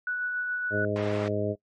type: tone with tremolo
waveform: sine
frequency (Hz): 1477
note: F#6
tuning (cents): -3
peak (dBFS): -26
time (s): 0.07-0.85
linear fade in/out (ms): 2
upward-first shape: sine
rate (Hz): 7.1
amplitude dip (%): 25
type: harmonic tone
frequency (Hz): 103.6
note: G#2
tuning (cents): -4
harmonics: 1 / 2 / 3 / 4 / 5 / 6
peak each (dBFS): -32 / -34 / -34 / -31 / -35 / -31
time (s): 0.7-1.56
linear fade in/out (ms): 50
type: band-pass noise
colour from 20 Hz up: pink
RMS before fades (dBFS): -38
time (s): 0.96-1.28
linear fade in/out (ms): 0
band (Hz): 570 to 2300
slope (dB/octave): 12
effects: noise-tail reverb RT60 0.1 s tail -21 dB re dry + MP3 48 kbps